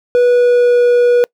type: tone with pitch glide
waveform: triangle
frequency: 489 to 485.1 Hz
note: B4 to B4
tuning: -17 to -31 cents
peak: -5 dBFS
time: 0.15-1.24 s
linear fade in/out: 0 ms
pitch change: -14 cents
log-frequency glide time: 0.25-0.82 s
effects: noise-tail reverb RT60 0.1 s tail -26 dB re dry